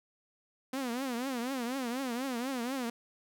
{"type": "tone with vibrato", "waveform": "sawtooth", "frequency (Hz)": 252.3, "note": "B3", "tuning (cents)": 37, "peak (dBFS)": -29, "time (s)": [0.73, 2.9], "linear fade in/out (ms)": 5, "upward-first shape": "triangle", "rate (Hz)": 4.1, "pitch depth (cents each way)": 180, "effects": []}